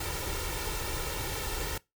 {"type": "noise with comb filter", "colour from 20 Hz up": "pink", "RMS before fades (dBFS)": -34, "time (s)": [0, 1.78], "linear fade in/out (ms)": 5, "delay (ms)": 2.2, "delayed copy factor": 0.7, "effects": ["noise-tail reverb RT60 0.2 s tail -21 dB re dry"]}